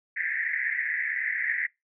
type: band-pass noise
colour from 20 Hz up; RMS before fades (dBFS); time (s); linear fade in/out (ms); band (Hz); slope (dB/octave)
white; -29; 0.16-1.67; 10; 1700 to 2100; 96
effects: noise-tail reverb RT60 0.2 s tail -24 dB re dry